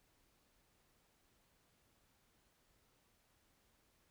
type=silence; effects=pink hiss -75 dBFS RMS until 4.1 s